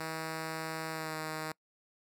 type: tone with pitch glide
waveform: 5% pulse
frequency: 160 to 156.89 Hz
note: D#3 to D#3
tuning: +49 to +15 cents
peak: -25 dBFS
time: 0-1.52 s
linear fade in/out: 2 ms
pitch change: -34 cents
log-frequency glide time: 0.91-1.16 s
effects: noise-tail reverb RT60 0.1 s tail -25 dB re dry